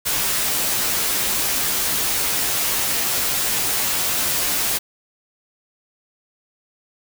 white noise with comb filter, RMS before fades -21 dBFS, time 0.05-4.79 s, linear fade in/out 20 ms, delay 12 ms, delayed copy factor -0.6, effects none

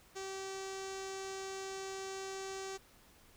sawtooth tone with low-pass filter, 385.6 Hz, G4, 28 cents flat, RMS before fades -43 dBFS, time 0.15-2.78 s, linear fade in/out 20 ms, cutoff 6800 Hz, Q 2.9, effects pink hiss -63 dBFS RMS until 3.36 s

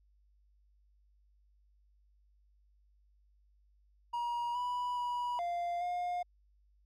triangle tone with pitch steps, 953 / 982 / 973 / 696 / 711 Hz, A#5 / B5 / B5 / F5 / F5, +38 / -10 / -26 / -6 / +31 cents, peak -31 dBFS, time 4.13-6.23 s, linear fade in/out 10 ms, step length 420 ms, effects added 50 Hz sine -65 dBFS peak until 6.85 s

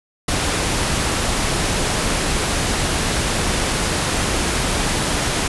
pink low-pass noise, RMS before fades -20 dBFS, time 0.28-5.48 s, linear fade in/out 5 ms, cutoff 11000 Hz, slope 96 dB/octave, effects none

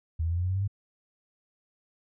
sine tone with pitch steps, 80.5 / 83.05 / 85.68 / 88.4 / 91.2 / 94.09 / 97.07 / 100.14 Hz, E2 / E2 / F2 / F2 / F#2 / F#2 / G2 / G2, -41 / +13 / -33 / +22 / -24 / +30 / -16 / +37 cents, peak -25 dBFS, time 0.19-0.678 s, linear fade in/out 10 ms, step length 61 ms, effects none

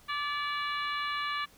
harmonic tone with a mistuned harmonic, 577 Hz, D5, 31 cents flat, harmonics 2 / 3 / 4 / 5 / 6 / 7, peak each -33 / -37 / -39 / -41 / -43 / -44 dBFS, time 0.08-1.46 s, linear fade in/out 20 ms, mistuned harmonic 2, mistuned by +23 cents, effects pink hiss -59 dBFS RMS until 1.57 s

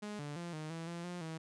sawtooth tone with pitch steps, 208.7 / 146.2 / 172.2 / 154.9 / 164.7 / 170.9 / 177 / 160.9 Hz, G#3 / D3 / F3 / D#3 / E3 / F3 / F3 / E3, +9 / -7 / -24 / -7 / -1 / -37 / +23 / -42 cents, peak -37 dBFS, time 0.02-1.38 s, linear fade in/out 10 ms, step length 170 ms, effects resampled to 22050 Hz

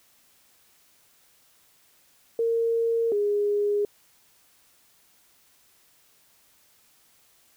sine tone pair in turn, 460 / 411.4 Hz, A#4 / G#4, -23 / -16 cents, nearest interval major second, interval 193 cents, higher first, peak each -21 dBFS, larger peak neither, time 2.39-3.12 / 3.12-3.85 s, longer neither, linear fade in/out 2 ms, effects white hiss -61 dBFS RMS until 7.56 s

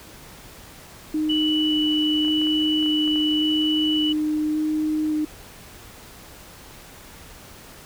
sine tone with vibrato, 306.9 Hz, D#4, 24 cents flat, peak -20 dBFS, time 1.14-5.25 s, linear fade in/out 5 ms, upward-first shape square, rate 0.88 Hz, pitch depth 8 cents each way
sine tone, 2959 Hz, F#7, 1 cent flat, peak -22 dBFS, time 1.29-4.13 s, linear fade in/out 10 ms
clicks, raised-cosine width 0.5 ms, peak -25 dBFS, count 8, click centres 2.248 / 2.282 / 2.416 / 2.47 / 2.827 / 2.861 / 3.077 / 3.159 s
effects pink hiss -44 dBFS RMS until 7.85 s

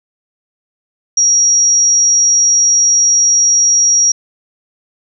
sine tone, 5680 Hz, F8, 28 cents sharp, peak -7 dBFS, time 1.17-4.12 s, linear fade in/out 5 ms, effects none

